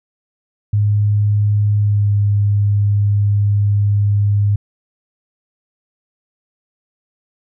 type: tone with pitch glide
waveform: sine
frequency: 103.83 to 102.28 Hz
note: G#2 to G#2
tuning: 0 to -26 cents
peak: -11 dBFS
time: 0.73-4.56 s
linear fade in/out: 5 ms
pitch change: -26 cents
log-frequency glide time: 1.78-2.11 s
effects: none